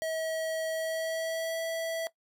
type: tone with pitch glide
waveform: square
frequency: 642 to 655.9 Hz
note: E5 to E5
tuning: -46 to -9 cents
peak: -31 dBFS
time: 0.02-2.07 s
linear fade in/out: 0 ms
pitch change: +37 cents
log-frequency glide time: 0.7-1.62 s
effects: noise-tail reverb RT60 0.1 s tail -18 dB re dry